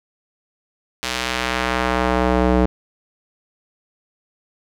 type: tone with band-pass filter sweep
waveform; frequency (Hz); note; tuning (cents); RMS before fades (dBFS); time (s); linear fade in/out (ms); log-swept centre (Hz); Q
square; 62.2; B1; +13; -19; 1.03-2.66; 0; 4200 to 400; 0.72
effects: none